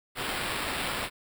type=noise with sample-and-hold; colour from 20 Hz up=violet; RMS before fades=-32 dBFS; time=0.15-1.1 s; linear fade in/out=50 ms; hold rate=6300 Hz; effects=none